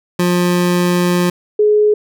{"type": "tone pair in turn", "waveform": ["25% pulse", "sine"], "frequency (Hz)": [177.1, 421.2], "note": ["F3", "G#4"], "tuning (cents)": [24, 24], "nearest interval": "octave + minor third", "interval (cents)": 1500, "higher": "second", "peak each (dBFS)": -8, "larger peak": "neither", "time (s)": [[0.19, 1.3], [1.59, 1.94]], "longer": "first", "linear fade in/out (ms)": 5, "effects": []}